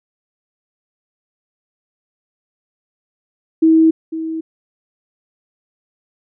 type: tone with echo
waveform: sine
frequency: 321.8 Hz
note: E4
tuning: 42 cents flat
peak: -7 dBFS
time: 3.62-3.91 s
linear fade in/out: 10 ms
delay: 500 ms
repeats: 1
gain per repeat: -13 dB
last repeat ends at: 4.41 s
effects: none